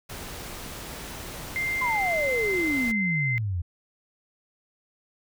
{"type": "noise", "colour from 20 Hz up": "pink", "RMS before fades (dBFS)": -38, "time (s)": [0.09, 2.92], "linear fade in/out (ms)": 10}
{"type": "tone with pitch glide", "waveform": "sine", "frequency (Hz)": [2093, 2074], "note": ["C7", "C7"], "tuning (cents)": [0, -16], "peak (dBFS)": -25, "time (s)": [1.56, 3.38], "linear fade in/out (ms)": 0, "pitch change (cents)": -16, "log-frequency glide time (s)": [1.85, 2.27]}
{"type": "exponential sweep", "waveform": "sine", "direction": "down", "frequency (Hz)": [1046.5, 82.41], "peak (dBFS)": -25, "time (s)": [1.81, 3.62], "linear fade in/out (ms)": 10}
{"effects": []}